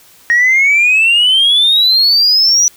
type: exponential sweep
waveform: sine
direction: up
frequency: 1865 to 5920 Hz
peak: -5 dBFS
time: 0.3-2.68 s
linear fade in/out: 0 ms
effects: tanh soft clip ceiling -4 dBFS + white hiss -44 dBFS RMS until 2.76 s